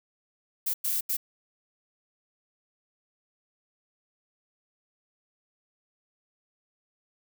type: noise bursts at uneven times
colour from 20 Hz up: violet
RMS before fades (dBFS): -28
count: 3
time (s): 0.66-0.74 / 0.84-1.01 / 1.09-1.17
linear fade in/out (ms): 10
effects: none